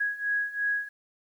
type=beating tone pair; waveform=sine; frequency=1658 / 1660.9 Hz; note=G#6 / G#6; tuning=-3 / 0 cents; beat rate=2.9 Hz; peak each=-31 / -28 dBFS; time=0-0.89 s; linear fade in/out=10 ms; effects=10-bit